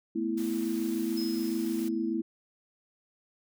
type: chord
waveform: sine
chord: A suspended second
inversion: none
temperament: equal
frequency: 220 / 246.9 / 329.6 Hz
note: A3 / B3 / E4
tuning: 0 / 0 / 0 cents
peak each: -33 / -34 / -30 dBFS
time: 0.15-2.22 s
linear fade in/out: 10 ms
type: noise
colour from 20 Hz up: white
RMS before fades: -46 dBFS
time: 0.37-1.89 s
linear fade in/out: 10 ms
type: tone with exponential decay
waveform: sine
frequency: 5120 Hz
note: D#8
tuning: 49 cents sharp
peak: -36 dBFS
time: 1.17-2.14 s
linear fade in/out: 5 ms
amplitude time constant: 210 ms
effects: none